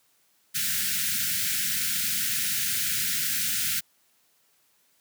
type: band-stop noise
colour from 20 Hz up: white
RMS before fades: -27 dBFS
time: 0.54-3.81 s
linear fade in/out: 20 ms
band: 240 to 1400 Hz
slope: 96 dB/octave
effects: white hiss -66 dBFS RMS until 5 s + high-pass 100 Hz 12 dB/octave